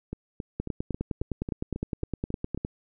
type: two click trains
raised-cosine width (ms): 3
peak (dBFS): -20 / -16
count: 10 / 21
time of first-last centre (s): 0.13-2.576 / 0.6-2.649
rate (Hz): 3.68 / 9.76
effects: none